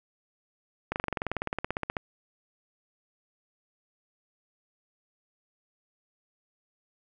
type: slowing click train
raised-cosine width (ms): 0.5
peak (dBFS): -14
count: 21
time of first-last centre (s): 0.92-1.968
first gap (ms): 39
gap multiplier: 1.03
effects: none